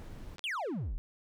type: noise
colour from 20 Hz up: brown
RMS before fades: -45 dBFS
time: 0-0.36 s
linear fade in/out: 0 ms
type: clicks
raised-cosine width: 0.2 ms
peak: -29 dBFS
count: 2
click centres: 0.383 / 0.393 s
type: exponential sweep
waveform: triangle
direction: down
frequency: 3495 to 30.73 Hz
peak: -31 dBFS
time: 0.44-0.98 s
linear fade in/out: 0 ms
effects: none